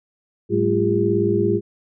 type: tone cluster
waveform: sine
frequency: 107.7 / 193.7 / 214.5 / 345.7 / 403.1 Hz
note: A2 / G3 / A3 / F4 / G4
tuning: -37 / -20 / -44 / -18 / +48 cents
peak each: -24 / -25 / -27 / -20 / -20 dBFS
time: 0.49-1.61 s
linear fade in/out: 50 ms
effects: none